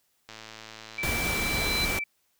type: click train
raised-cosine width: 0.2 ms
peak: -25 dBFS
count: 82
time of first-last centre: 0.29-1.026 s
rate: 110 Hz
type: tone with exponential growth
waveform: sine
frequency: 4022 Hz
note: B7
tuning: 31 cents sharp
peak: -26 dBFS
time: 0.6-1.85 s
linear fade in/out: 2 ms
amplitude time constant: 270 ms
type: tone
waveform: sine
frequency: 2327 Hz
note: D7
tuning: 17 cents flat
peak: -29 dBFS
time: 0.98-2.04 s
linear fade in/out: 5 ms
type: noise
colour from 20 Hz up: pink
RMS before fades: -30 dBFS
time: 1.03-1.99 s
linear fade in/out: 2 ms
effects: white hiss -71 dBFS RMS until 2.39 s